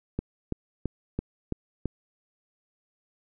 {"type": "click train", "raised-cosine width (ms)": 3, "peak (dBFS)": -15, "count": 6, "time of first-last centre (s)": [0.19, 1.857], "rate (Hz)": 3, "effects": []}